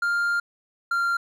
triangle tone pair in turn, 1400 / 1386.3 Hz, F6 / F6, +4 / -13 cents, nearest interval unison, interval 17 cents, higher first, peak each -19 dBFS, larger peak neither, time 0.02-0.4 / 0.91-1.17 s, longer first, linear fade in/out 5 ms, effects none

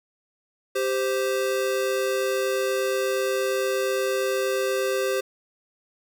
square tone pair together, 392 / 520.5 Hz, G4 / C5, 0 / -9 cents, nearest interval perfect fourth, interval 491 cents, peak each -26 dBFS, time 0.75-5.21 s, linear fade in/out 10 ms, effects none

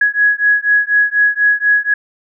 sine beating tone pair, 1670 / 1674.1 Hz, G#6 / G#6, +9 / +13 cents, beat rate 4.1 Hz, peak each -13 dBFS, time 0.01-1.94 s, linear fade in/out 5 ms, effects none

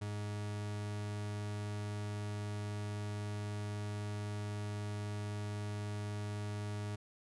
40% pulse tone, 103.83 Hz, G#2, in tune, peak -37 dBFS, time 0.01-6.96 s, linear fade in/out 10 ms, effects resampled to 24000 Hz

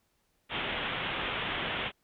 white low-pass noise, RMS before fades -34 dBFS, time 0.49-1.92 s, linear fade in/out 50 ms, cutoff 3500 Hz, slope 96 dB/octave, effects pink hiss -74 dBFS RMS until 2.03 s

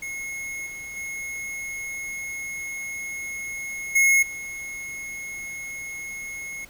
square tone with level steps, 2169 Hz, C#7, 38 cents flat, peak -31 / -35 / -31 / -16 / -33 dBFS, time 0.02-6.65 s, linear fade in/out 5 ms, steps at 0.66 / 0.96 / 3.95 / 4.22 s, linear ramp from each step 10 ms, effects pink hiss -50 dBFS RMS until 6.69 s

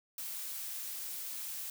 blue noise, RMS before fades -41 dBFS, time 0.18-1.7 s, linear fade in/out 2 ms, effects none

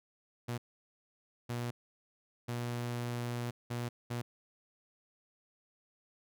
sawtooth tone bursts at uneven times, 120.3 Hz, B2, 45 cents flat, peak -31 dBFS, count 5, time 0.48-0.58 / 1.49-1.71 / 2.48-3.51 / 3.7-3.89 / 4.1-4.22 s, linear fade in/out 10 ms, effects none

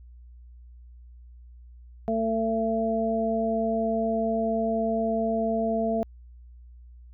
harmonic tone, 224.2 Hz, A3, 33 cents sharp, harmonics 1 / 2 / 3, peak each -27 / -30 / -26 dBFS, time 2.08-6.03 s, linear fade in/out 0 ms, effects added 60 Hz sine -45 dBFS peak until 7.13 s

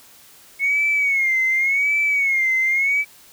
sine tone with vibrato, 2188 Hz, C#7, 23 cents flat, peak -15 dBFS, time 0.59-3.05 s, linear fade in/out 50 ms, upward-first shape sine, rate 0.89 Hz, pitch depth 100 cents each way, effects tanh soft clip ceiling -11 dBFS + white hiss -48 dBFS RMS until 3.32 s

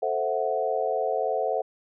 sine chord, F# half-diminished seventh, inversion first, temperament equal, 440 / 523.3 / 659.3 / 740 Hz, A4 / C5 / E5 / F#5, 0 / 0 / 0 / 0 cents, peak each -29 dBFS, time 0.02-1.62 s, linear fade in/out 10 ms, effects none

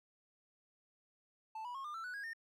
triangle tone with pitch steps, 880 / 976.4 / 1083.4 / 1202.1 / 1333.8 / 1480 / 1642.1 / 1822.1 Hz, A5 / B5 / C#6 / D6 / E6 / F#6 / G#6 / A#6, 0 / -20 / -40 / +40 / +20 / 0 / -20 / -40 cents, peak -40 dBFS, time 1.55-2.334 s, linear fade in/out 5 ms, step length 98 ms, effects none

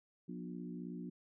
harmonic tone with a mistuned harmonic, 59.4 Hz, A#1, 33 cents sharp, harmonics 3 / 4 / 5 / 6, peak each -45 / -47 / -49 / -53 dBFS, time 0.28-1.1 s, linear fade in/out 10 ms, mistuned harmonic 4, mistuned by +25 cents, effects none

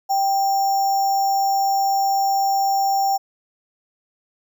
sine tone with sample-and-hold, 784 Hz, G5, in tune, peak -16 dBFS, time 0.09-3.18 s, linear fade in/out 20 ms, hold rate 6300 Hz, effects none

